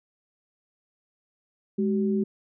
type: tone pair together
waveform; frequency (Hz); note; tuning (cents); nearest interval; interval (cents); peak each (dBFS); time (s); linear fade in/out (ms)
sine; 207.7 / 381.1; G#3 / G4; 0 / -49; major seventh; 1051; -23 / -27; 1.78-2.24; 10
effects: none